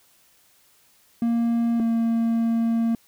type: tone pair in turn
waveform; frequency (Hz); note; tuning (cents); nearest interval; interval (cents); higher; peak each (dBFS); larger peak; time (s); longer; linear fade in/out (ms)
triangle; 233.1 / 229.4; A#3 / A#3; 0 / -28; unison; 28; first; -17; neither; 1.22-1.8 / 1.8-2.95; second; 2
effects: white hiss -59 dBFS RMS until 3.07 s